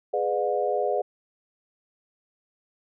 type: chord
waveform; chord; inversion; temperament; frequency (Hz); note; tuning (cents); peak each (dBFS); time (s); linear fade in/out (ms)
sine; G# diminished seventh; none; just; 415.3 / 498.4 / 598 / 717.6; G#4 / B4 / D5 / F5; 0 / +16 / +31 / +47; -28; 0.13-1.02; 10
effects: none